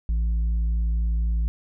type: tone with tanh clipping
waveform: sine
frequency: 56 Hz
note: A1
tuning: 31 cents sharp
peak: -21 dBFS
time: 0.09-1.48 s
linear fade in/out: 0 ms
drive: 4 dB
effects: none